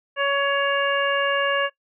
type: harmonic tone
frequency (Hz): 560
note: C#5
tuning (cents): +18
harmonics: 1 / 2 / 3 / 4 / 5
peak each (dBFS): -23 / -25 / -23 / -33 / -27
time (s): 0.16-1.7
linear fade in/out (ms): 50
effects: noise-tail reverb RT60 0.1 s tail -19 dB re dry